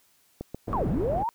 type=click train; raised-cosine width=2 ms; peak=-20 dBFS; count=4; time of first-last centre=0.41-0.818 s; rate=7.36 Hz
type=low-pass noise; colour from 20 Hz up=pink; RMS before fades=-31 dBFS; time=0.67-1.24 s; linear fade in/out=20 ms; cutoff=610 Hz; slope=12 dB/octave
type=linear two-way sweep; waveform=sine; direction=down then up; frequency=1174.7 to 98.8 to 964 Hz; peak=-25 dBFS; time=0.73-1.29 s; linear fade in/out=0 ms; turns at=0.88 s
effects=white hiss -64 dBFS RMS until 1.34 s